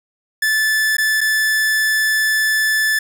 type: tone with dropouts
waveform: 45% pulse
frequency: 1745 Hz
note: A6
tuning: 15 cents flat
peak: -14 dBFS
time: 0.42-2.99 s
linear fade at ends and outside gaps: 5 ms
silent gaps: 0.969-0.982 / 1.208-1.212 s
effects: none